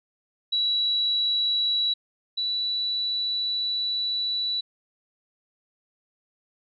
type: tone pair in turn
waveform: sine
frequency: 3915 / 3947 Hz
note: B7 / B7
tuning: -16 / -2 cents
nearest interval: unison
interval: 14 cents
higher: second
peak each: -21 / -24 dBFS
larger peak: first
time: 0.52-1.94 / 2.37-4.61 s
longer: second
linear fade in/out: 10 ms
effects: none